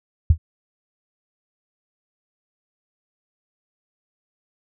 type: tone with exponential decay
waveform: sine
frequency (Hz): 80.2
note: E2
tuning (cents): -47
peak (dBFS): -7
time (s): 0.3-0.38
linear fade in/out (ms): 5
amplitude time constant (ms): 17
effects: none